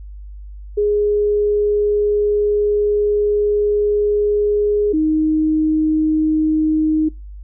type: tone pair in turn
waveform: sine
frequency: 415.3 / 311.3 Hz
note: G#4 / D#4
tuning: 0 / +1 cents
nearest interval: perfect fourth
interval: 499 cents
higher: first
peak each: -13 dBFS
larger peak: neither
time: 0.77-4.93 / 4.93-7.09 s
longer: first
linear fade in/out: 10 ms
effects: noise-tail reverb RT60 0.2 s tail -22 dB re dry + added 50 Hz sine -31 dBFS peak until 7.43 s